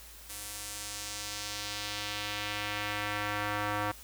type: tone with band-pass filter sweep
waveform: square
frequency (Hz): 103.83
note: G#2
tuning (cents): 0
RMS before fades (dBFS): -36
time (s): 0.29-3.92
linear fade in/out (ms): 10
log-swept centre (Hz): 11000 to 1200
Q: 1.1
effects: added 56 Hz sine -53 dBFS peak until 4.03 s + white hiss -51 dBFS RMS until 4.03 s